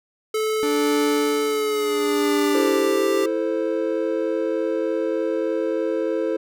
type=tone with pitch glide; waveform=square; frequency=434.4 to 393.8 Hz; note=A4 to G4; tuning=-22 to +8 cents; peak=-21 dBFS; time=0.34-3.26 s; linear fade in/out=5 ms; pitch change=-170 cents; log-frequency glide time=1.45-2.69 s
type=tone with tremolo; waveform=45% pulse; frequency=292.8 Hz; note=D4; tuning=5 cents flat; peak=-20 dBFS; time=0.63-3.24 s; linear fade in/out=0 ms; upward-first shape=sine; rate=0.7 Hz; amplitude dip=80%
type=chord; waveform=triangle; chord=A minor; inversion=second; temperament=equal; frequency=329.6 / 440 / 523.3 Hz; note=E4 / A4 / C5; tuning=0 / 0 / 0 cents; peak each=-23 dBFS; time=2.54-6.37 s; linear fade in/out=10 ms
effects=none